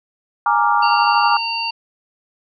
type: chord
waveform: sine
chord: Bb dominant seventh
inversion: third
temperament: equal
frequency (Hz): 830.6 / 932.3 / 1174.7 / 1396.9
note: Ab5 / Bb5 / D6 / F6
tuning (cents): 0 / 0 / 0 / 0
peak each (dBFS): -18 / -17 / -18 / -21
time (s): 0.46-1.37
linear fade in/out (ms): 2
type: harmonic tone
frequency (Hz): 920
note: A#5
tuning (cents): -23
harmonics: 1 / 3 / 5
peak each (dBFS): -24 / -24 / -24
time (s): 0.82-1.71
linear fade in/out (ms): 10
effects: none